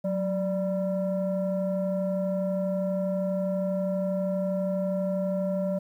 sine tone pair together, 185.21 / 588 Hz, F#3 / D5, +2 / +2 cents, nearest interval octave + minor sixth, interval 2000 cents, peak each -26 dBFS, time 0.04-5.79 s, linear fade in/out 10 ms, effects tanh soft clip ceiling -21 dBFS + 10-bit

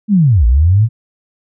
sine linear two-way sweep, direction down then up, 220 to 54.2 to 118.7 Hz, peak -6 dBFS, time 0.08-0.89 s, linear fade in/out 50 ms, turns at 0.46 s, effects none

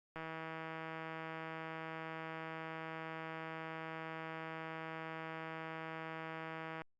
click train, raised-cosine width 0.5 ms, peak -30 dBFS, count 1073, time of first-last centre 0.16-6.818 s, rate 161 Hz, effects Opus 48 kbps

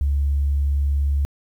sine tone, 70.7 Hz, C#2, 35 cents sharp, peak -16 dBFS, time 0.01-1.25 s, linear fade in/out 0 ms, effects tanh soft clip ceiling -12 dBFS + 9-bit

